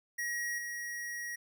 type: tone with level steps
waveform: square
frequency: 1900 Hz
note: A#6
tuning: 33 cents sharp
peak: -34 / -38 dBFS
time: 0.18-1.36 s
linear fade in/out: 10 ms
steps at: 0.58 s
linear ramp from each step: 5 ms
effects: none